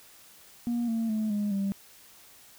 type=tone with pitch steps; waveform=sine; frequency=237.8 / 226.9 / 216.6 / 206.7 / 197.21 Hz; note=A#3 / A#3 / A3 / G#3 / G3; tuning=+35 / -47 / -27 / -8 / +11 cents; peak=-24 dBFS; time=0.67-1.72 s; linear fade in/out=0 ms; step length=210 ms; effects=tanh soft clip ceiling -24 dBFS + white hiss -54 dBFS RMS until 2.58 s